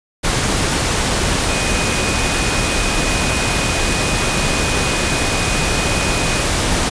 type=tone in noise; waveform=sine; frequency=2489 Hz; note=D#7; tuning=in tune; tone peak=-25 dBFS; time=1.48-6.43 s; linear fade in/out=20 ms; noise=pink; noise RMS=-17 dBFS; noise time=0.23-6.9 s; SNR=-11 dB; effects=resampled to 22050 Hz